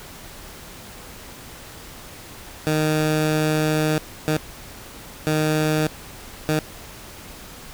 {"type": "tone bursts at uneven times", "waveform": "15% pulse", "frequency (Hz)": 154.5, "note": "D#3", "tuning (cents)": -12, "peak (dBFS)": -12, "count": 4, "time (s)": [[2.67, 3.98], [4.28, 4.37], [5.27, 5.87], [6.49, 6.59]], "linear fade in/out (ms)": 0, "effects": ["pink hiss -40 dBFS RMS until 7.73 s"]}